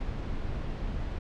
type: noise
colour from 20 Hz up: brown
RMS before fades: -33 dBFS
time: 0-1.19 s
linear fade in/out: 10 ms
effects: low-pass 4000 Hz 12 dB/octave